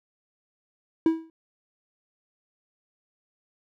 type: tone with exponential decay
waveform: triangle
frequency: 324.6 Hz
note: E4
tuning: 27 cents flat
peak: -12 dBFS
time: 1.06-1.3 s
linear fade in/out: 2 ms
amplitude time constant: 51 ms
effects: none